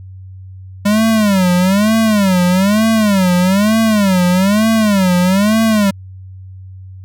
square tone with vibrato, 199.8 Hz, G3, 33 cents sharp, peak -10 dBFS, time 0.85-5.91 s, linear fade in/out 10 ms, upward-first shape sine, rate 1.1 Hz, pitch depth 200 cents each way, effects added 94 Hz sine -30 dBFS peak until 7.04 s

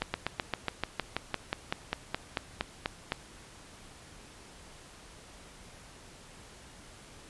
slowing click train, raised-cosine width 0.3 ms, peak -13 dBFS, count 18, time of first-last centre 0.02-3.121 s, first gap 120 ms, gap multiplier 1.05, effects pink hiss -52 dBFS RMS until 7.29 s + resampled to 24000 Hz

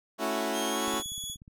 15% pulse chord, F# minor seventh, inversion first, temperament equal, 220 / 277.2 / 329.6 / 370 Hz, A3 / C#4 / E4 / F#4, 0 / 0 / 0 / 0 cents, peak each -28 dBFS, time 0.18-1.03 s, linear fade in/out 50 ms
20% pulse tone with pitch glide, 3215 to 3381 Hz, G7 to G#7, +43 to +30 cents, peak -29 dBFS, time 0.52-1.37 s, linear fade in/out 50 ms, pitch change +87 cents, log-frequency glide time 0.67-0.92 s
click train, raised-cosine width 5 ms, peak -37 dBFS, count 11, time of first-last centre 0.88-1.479 s, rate 16.7 Hz
effects none

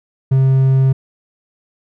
triangle tone, 133.1 Hz, C3, 30 cents sharp, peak -7 dBFS, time 0.31-0.93 s, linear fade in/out 10 ms, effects none

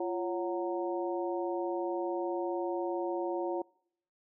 harmonic tone with a mistuned harmonic, 184.7 Hz, F#3, 3 cents flat, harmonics 2 / 3 / 4 / 5, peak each -33 / -37 / -39 / -41 dBFS, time 0-3.62 s, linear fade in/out 5 ms, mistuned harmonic 2, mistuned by -110 cents, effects noise-tail reverb RT60 0.7 s tail -25 dB re dry

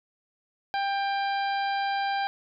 harmonic tone, 793 Hz, G5, 20 cents sharp, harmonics 1 / 2 / 3 / 4 / 5 / 6, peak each -26 / -33 / -39 / -41 / -42 / -43 dBFS, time 0.74-2.27 s, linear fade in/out 0 ms, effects none

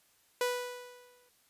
sawtooth tone with exponential decay, 492.9 Hz, B4, 3 cents flat, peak -23 dBFS, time 0.41-1.29 s, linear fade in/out 2 ms, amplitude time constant 190 ms, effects white hiss -68 dBFS RMS until 1.49 s + resampled to 32000 Hz

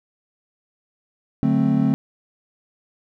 triangle chord, D dominant seventh, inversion none, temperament equal with one note detuned, 146.83 / 185 / 220 / 263.3 Hz, D3 / F#3 / A3 / C4, 0 / 0 / 0 / +11 cents, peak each -20 / -23 / -18 / -18 dBFS, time 1.43-1.94 s, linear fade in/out 0 ms, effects none

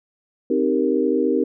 sine chord, C minor seventh, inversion none, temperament equal, 261.6 / 311.1 / 392 / 466.2 Hz, C4 / Eb4 / G4 / Bb4, 0 / 0 / 0 / 0 cents, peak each -22 dBFS, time 0.5-1.44 s, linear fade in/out 5 ms, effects none

